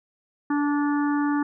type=harmonic tone; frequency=290.7 Hz; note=D4; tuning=18 cents flat; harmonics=1 / 3 / 4 / 5 / 6; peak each=-21 / -31 / -33 / -35 / -37 dBFS; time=0.5-1.43 s; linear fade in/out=5 ms; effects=none

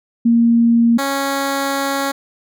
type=tone pair in turn; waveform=sine / 10% pulse; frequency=233.1 / 275.9 Hz; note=A#3 / C#4; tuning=0 / -8 cents; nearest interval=minor third; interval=292 cents; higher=second; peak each=-9 dBFS; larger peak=neither; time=0.25-0.98 / 0.98-2.12 s; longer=second; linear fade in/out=10 ms; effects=none

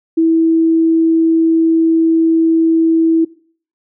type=tone; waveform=sine; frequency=326.3 Hz; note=E4; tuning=18 cents flat; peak=-8 dBFS; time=0.17-3.25 s; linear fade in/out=10 ms; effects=noise-tail reverb RT60 0.5 s tail -21 dB re dry

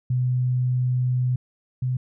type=tone pair in turn; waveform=sine; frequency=125.9 / 127.14 Hz; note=B2 / C3; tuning=+34 / -49 cents; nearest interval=unison; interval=17 cents; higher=second; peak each=-19 / -21 dBFS; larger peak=first; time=0.1-1.36 / 1.82-1.97 s; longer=first; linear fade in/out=5 ms; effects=none

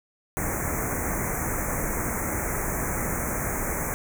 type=band-stop noise; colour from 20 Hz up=pink; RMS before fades=-28 dBFS; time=0.37-3.94 s; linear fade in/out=0 ms; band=2300 to 6100 Hz; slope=96 dB/octave; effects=none

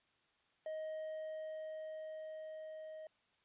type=tone with level ramp; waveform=triangle; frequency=627 Hz; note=D#5; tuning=13 cents sharp; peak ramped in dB=-38 to -45 dBFS; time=0.66-3.07 s; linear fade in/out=2 ms; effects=white hiss -75 dBFS RMS until 3.44 s + resampled to 8000 Hz

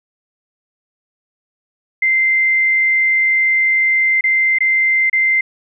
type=tone with dropouts; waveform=sine; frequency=2083 Hz; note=C7; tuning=8 cents flat; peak=-11 dBFS; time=2.02-5.41 s; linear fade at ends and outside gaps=5 ms; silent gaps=4.21-4.239 / 4.586-4.605 / 5.098-5.129 s; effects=none

